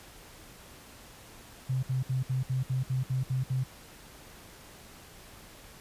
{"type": "tone bursts", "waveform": "sine", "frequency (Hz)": 130, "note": "C3", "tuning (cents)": -11, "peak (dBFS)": -26, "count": 10, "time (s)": [1.69, 3.639], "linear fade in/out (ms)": 10, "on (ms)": 140, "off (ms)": 61, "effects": ["pink hiss -51 dBFS RMS until 5.8 s", "resampled to 32000 Hz"]}